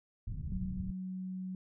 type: low-pass noise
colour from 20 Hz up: pink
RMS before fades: -39 dBFS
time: 0.27-0.92 s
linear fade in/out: 5 ms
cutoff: 160 Hz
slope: 24 dB/octave
type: tone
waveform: sine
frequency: 186 Hz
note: F#3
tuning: 9 cents sharp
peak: -37 dBFS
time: 0.52-1.55 s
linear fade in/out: 2 ms
effects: none